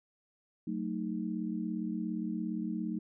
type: chord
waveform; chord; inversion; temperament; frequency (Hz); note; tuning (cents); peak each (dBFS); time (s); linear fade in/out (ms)
sine; D# diminished; first; just; 186.68 / 224 / 311.1; F#3 / A3 / D#4; +16 / +31 / 0; -37 / -36 / -38; 0.67-2.99; 5
effects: none